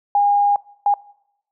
sine tone bursts at uneven times, 814 Hz, G#5, 35 cents flat, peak -12 dBFS, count 2, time 0.15-0.56 / 0.86-0.94 s, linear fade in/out 2 ms, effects noise-tail reverb RT60 0.8 s tail -23 dB re dry

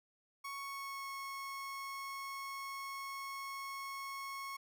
30% pulse tone with pitch glide, 1108.7 to 1095.3 Hz, C#6 to C#6, 0 to -21 cents, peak -39 dBFS, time 0.44-4.57 s, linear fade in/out 10 ms, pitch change -21 cents, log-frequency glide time 0.58-1.09 s, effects none

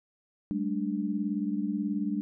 sine chord, G suspended second, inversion none, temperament equal with one note detuned, 196 / 214.5 / 293.7 Hz, G3 / A3 / D4, 0 / -44 / 0 cents, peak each -32 dBFS, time 0.51-2.21 s, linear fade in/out 0 ms, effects none

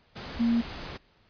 sine tone in noise, 233.1 Hz, A#3, in tune, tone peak -21 dBFS, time 0.39-0.62 s, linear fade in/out 20 ms, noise pink, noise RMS -39 dBFS, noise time 0.15-0.98 s, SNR +15 dB, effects pink hiss -63 dBFS RMS until 1.29 s + resampled to 11025 Hz

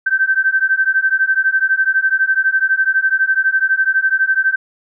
sine beating tone pair, 1545 / 1557 Hz, G6 / G6, -26 / -12 cents, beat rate 12 Hz, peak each -15 dBFS, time 0.06-4.56 s, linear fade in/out 10 ms, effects none

